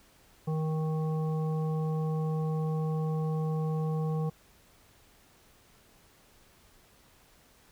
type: harmonic tone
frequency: 157.1 Hz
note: D#3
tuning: 17 cents sharp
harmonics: 1 / 3 / 5 / 7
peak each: -28 / -37 / -43 / -46 dBFS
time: 0.47-4.3 s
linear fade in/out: 10 ms
effects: pink hiss -61 dBFS RMS until 7.71 s